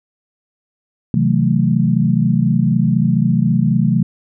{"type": "chord", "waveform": "sine", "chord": "F# half-diminished seventh", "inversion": "second", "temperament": "equal with one note detuned", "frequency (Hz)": [130.81, 160.96, 185, 220], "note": ["C3", "E3", "F#3", "A3"], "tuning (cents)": [0, -41, 0, 0], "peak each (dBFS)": -17, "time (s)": [1.14, 4.03], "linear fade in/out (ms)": 2, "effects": []}